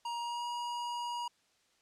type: tone with pitch glide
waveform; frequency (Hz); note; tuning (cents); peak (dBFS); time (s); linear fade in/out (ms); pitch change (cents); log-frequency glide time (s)
square; 944 to 957.2; A#5 to A#5; +22 to +46; -36; 0.05-1.28; 5; +24; 0.2-0.45
effects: white hiss -71 dBFS RMS until 1.81 s + low-pass 7000 Hz 12 dB/octave